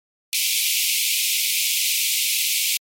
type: high-pass noise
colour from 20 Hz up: pink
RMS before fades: -21 dBFS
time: 0.33-2.77 s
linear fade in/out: 0 ms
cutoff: 2200 Hz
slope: 96 dB/octave
effects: MP3 64 kbps